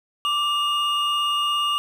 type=tone pair together; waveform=triangle; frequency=1174.7 / 2846 Hz; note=D6 / F7; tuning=0 / +32 cents; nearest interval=octave + minor third; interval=1532 cents; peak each=-21 dBFS; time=0.25-1.78 s; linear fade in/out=0 ms; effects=none